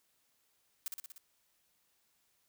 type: noise with echo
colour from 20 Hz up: blue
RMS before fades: -38 dBFS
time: 0.86-0.88 s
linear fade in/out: 0 ms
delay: 60 ms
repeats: 5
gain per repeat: -3 dB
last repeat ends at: 1.18 s
effects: white hiss -75 dBFS RMS until 2.48 s